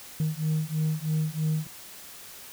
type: beating tone pair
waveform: sine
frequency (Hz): 154.6 / 157.7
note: D#3 / D#3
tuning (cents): -11 / +24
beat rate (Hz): 3.1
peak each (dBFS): -26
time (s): 0.2-1.67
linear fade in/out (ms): 2
effects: tanh soft clip ceiling -21 dBFS + white hiss -45 dBFS RMS until 2.52 s